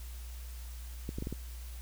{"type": "clicks", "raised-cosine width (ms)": 3, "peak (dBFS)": -24, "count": 5, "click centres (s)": [1.091, 1.185, 1.224, 1.271, 1.326], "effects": ["added 60 Hz sine -41 dBFS peak until 1.81 s", "white hiss -54 dBFS RMS until 1.81 s"]}